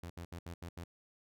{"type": "tone bursts at uneven times", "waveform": "sawtooth", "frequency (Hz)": 85.7, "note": "F2", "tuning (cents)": -32, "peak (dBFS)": -39, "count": 6, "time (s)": [[0.03, 0.1], [0.17, 0.25], [0.32, 0.39], [0.46, 0.54], [0.62, 0.69], [0.77, 0.84]], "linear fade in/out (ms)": 5, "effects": []}